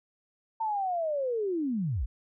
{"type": "linear sweep", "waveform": "sine", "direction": "down", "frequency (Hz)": [908, 41.2], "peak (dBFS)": -27, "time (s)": [0.6, 2.06], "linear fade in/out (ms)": 10, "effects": []}